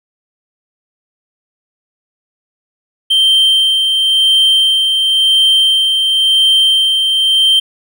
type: tone with tremolo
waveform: triangle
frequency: 3136 Hz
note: G7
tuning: in tune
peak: -5 dBFS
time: 3.1-7.6 s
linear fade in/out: 10 ms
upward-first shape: sine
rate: 0.95 Hz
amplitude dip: 35%
effects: none